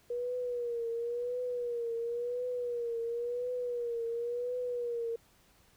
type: tone with vibrato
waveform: sine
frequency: 479.4 Hz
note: A#4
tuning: 48 cents sharp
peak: -32 dBFS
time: 0.1-5.16 s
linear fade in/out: 5 ms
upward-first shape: triangle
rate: 0.95 Hz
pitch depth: 73 cents each way
effects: pink hiss -65 dBFS RMS until 5.76 s